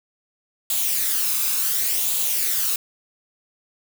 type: noise with flanger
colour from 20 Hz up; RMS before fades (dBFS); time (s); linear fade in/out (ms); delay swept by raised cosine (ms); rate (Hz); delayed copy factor
blue; -22; 0.7-2.76; 2; 0.27 to 0.81; 0.69; +0.5
effects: none